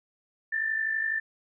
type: tone with amplitude modulation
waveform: sine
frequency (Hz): 1775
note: A6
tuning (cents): +15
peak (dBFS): -23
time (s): 0.52-1.2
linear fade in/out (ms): 10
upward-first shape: sine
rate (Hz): 52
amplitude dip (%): 60
effects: none